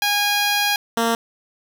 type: tone pair in turn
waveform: 10% pulse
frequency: 820 / 230.1 Hz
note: G#5 / A#3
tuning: -22 / -22 cents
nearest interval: octave + minor seventh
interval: 2200 cents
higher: first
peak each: -9 dBFS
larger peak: neither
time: 0.02-0.76 / 0.97-1.15 s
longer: first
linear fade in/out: 2 ms
effects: none